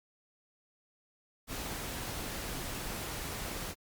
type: noise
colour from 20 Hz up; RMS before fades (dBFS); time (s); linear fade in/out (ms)
pink; -39; 1.47-3.75; 50
effects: Opus 48 kbps